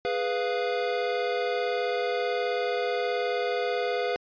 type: chord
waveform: square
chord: F diminished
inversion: first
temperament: equal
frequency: 415.3 / 493.9 / 698.5 Hz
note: Ab4 / Cb5 / F5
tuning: 0 / 0 / 0 cents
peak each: -32 / -29 / -32 dBFS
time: 0.05-4.16 s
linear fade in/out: 0 ms
effects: resampled to 11025 Hz